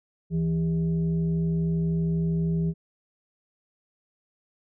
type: tone with frequency modulation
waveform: sine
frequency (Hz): 164.81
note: E3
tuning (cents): 0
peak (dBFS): -22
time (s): 0.3-2.74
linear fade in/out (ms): 50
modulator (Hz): 237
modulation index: 0.44
effects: none